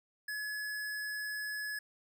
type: tone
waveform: square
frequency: 1699 Hz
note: G#6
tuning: 39 cents sharp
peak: -37 dBFS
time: 0.28-1.79 s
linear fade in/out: 5 ms
effects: none